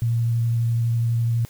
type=tone with vibrato; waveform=sine; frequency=116.54 Hz; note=A#2; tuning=in tune; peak=-18 dBFS; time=0.02-1.45 s; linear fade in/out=0 ms; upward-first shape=sine; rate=12 Hz; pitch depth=12 cents each way; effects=white hiss -50 dBFS RMS until 1.49 s